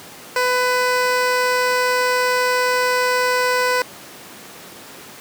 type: tone with notch filter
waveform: 15% pulse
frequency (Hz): 500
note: B4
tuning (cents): +21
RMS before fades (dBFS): -18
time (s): 0.36-3.82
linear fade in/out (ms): 2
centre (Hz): 11000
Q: 1.5
effects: pink hiss -38 dBFS RMS until 5.2 s + high-pass 200 Hz 12 dB/octave